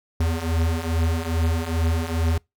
square beating tone pair, 80.6 / 83 Hz, E2 / E2, -38 / +12 cents, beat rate 2.4 Hz, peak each -26 / -23 dBFS, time 0.2-2.38 s, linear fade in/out 5 ms, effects noise-tail reverb RT60 0.2 s tail -26 dB re dry

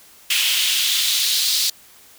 pink noise with high-pass filter sweep, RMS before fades -19 dBFS, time 0.3-1.7 s, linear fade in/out 5 ms, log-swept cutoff 2800 to 4300 Hz, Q 2.7, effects white hiss -48 dBFS RMS until 2.18 s

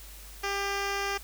10% pulse tone with low-pass filter, 398.3 Hz, G4, 28 cents sharp, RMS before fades -31 dBFS, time 0.43-1.18 s, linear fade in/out 10 ms, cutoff 5000 Hz, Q 1.6, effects added 50 Hz sine -46 dBFS peak until 1.23 s + white hiss -49 dBFS RMS until 1.23 s

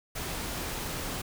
pink noise, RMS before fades -35 dBFS, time 0.15-1.22 s, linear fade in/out 10 ms, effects none

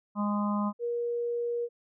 harmonic tone, 206.2 Hz, G#3, 12 cents flat, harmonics 1 / 3 / 4 / 5 / 6, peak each -27 / -39 / -41 / -34 / -39 dBFS, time 0.15-0.73 s, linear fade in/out 50 ms
sine tone, 475.1 Hz, A#4, 33 cents sharp, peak -28 dBFS, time 0.79-1.69 s, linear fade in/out 50 ms
effects none

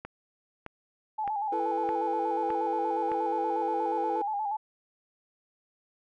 click train, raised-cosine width 0.5 ms, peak -23 dBFS, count 6, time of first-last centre 0.05-3.117 s, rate 1.63 Hz
sine tone with vibrato, 836 Hz, G#5, 11 cents sharp, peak -28 dBFS, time 1.18-4.57 s, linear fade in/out 10 ms, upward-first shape square, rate 8.4 Hz, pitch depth 58 cents each way
triangle chord, E suspended fourth, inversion none, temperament equal with one note detuned, 335.8 / 440 / 493.9 Hz, E4 / A4 / B4, +32 / 0 / 0 cents, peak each -33 dBFS, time 1.52-4.22 s, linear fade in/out 5 ms
effects none

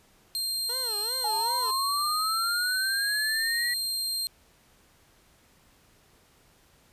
sawtooth tone, 4186 Hz, C8, in tune, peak -25 dBFS, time 0.35-4.27 s, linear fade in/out 0 ms
20% pulse tone with vibrato, 462.2 Hz, A#4, 15 cents flat, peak -33 dBFS, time 0.69-1.71 s, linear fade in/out 5 ms, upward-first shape sine, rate 2.6 Hz, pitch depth 210 cents each way
sine linear sweep, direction up, 835 to 1945 Hz, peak -27 dBFS, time 1.24-3.74 s, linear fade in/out 5 ms
effects pink hiss -61 dBFS RMS until 6.92 s + resampled to 32000 Hz

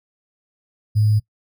sine tone with sample-and-hold, 106.4 Hz, G#2, 42 cents sharp, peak -13 dBFS, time 0.95-1.2 s, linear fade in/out 20 ms, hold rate 4900 Hz, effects noise-tail reverb RT60 0.1 s tail -21 dB re dry

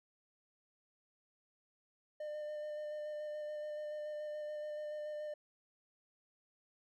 triangle tone with vibrato, 602 Hz, D5, 43 cents sharp, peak -38 dBFS, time 2.2-5.34 s, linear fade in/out 5 ms, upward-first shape square, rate 7 Hz, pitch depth 11 cents each way, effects none

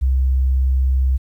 sine tone, 65.41 Hz, C2, in tune, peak -13 dBFS, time 0.01-1.18 s, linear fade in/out 20 ms, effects 9-bit

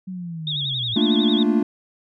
sine linear sweep, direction down, 189.5 to 113 Hz, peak -28 dBFS, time 0.07-0.95 s, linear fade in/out 10 ms
sine tone with vibrato, 3520 Hz, A7, in tune, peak -23 dBFS, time 0.47-1.43 s, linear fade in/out 2 ms, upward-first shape sine, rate 11 Hz, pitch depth 130 cents each way
triangle chord, Bb major seventh, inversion third, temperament equal, 220 / 233.1 / 293.7 / 349.2 Hz, A3 / Bb3 / D4 / F4, 0 / 0 / 0 / 0 cents, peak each -18 / -20 / -19 / -22 dBFS, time 0.96-1.63 s, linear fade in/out 5 ms
effects none

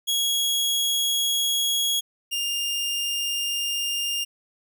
sawtooth tone pair in turn, 3322 / 2807 Hz, G#7 / F7, 0 / +8 cents, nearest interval minor third, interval 292 cents, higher first, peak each -18 / -21 dBFS, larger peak first, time 0.07-2.01 / 2.31-4.25 s, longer neither, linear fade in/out 20 ms, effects none

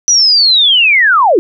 sine linear sweep, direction down, 5930 to 304.5 Hz, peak -5 dBFS, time 0.08-1.39 s, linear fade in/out 0 ms, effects none

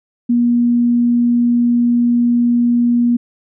sine tone, 239.4 Hz, A#3, 46 cents sharp, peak -10 dBFS, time 0.29-3.17 s, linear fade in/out 10 ms, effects none

